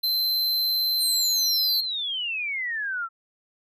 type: tone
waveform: square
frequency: 4091 Hz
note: C8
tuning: 40 cents flat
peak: -22 dBFS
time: 0.03-1.81 s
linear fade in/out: 10 ms
type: exponential sweep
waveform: sine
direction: down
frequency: 9150 to 1318.5 Hz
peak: -26 dBFS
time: 0.98-3.09 s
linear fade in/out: 50 ms
effects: none